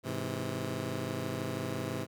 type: chord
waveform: 15% pulse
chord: Ab augmented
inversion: none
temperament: just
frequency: 103.83 / 129.78 / 162.23 Hz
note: Ab2 / C3 / E3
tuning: 0 / -14 / -27 cents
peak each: -32 / -31 / -34 dBFS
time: 0.03-2.07 s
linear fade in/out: 50 ms
effects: none